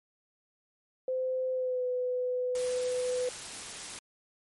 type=tone with pitch glide; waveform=sine; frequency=515 to 500.3 Hz; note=C5 to B4; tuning=-28 to +22 cents; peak=-28 dBFS; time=1.08-3.29 s; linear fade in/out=2 ms; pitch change=-50 cents; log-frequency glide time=1.52-1.85 s
type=noise; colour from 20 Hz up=white; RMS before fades=-41 dBFS; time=2.55-3.99 s; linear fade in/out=2 ms
effects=MP3 48 kbps